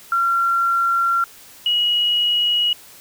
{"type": "tone pair in turn", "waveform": "sine", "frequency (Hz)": [1371, 2905], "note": ["F6", "F#7"], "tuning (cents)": [-32, -32], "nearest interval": "octave + minor second", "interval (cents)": 1300, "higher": "second", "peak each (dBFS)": -15, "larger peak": "neither", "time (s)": [[0.12, 1.24], [1.66, 2.73]], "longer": "first", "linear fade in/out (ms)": 2, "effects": ["white hiss -44 dBFS RMS until 3 s"]}